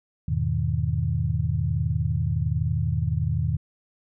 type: chord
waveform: sine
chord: E major seventh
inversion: none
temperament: equal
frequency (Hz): 82.41 / 103.83 / 123.47 / 155.56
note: E2 / G#2 / B2 / D#3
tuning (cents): 0 / 0 / 0 / 0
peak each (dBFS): -27 / -28 / -27 / -27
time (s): 0.28-3.57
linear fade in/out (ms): 5
effects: none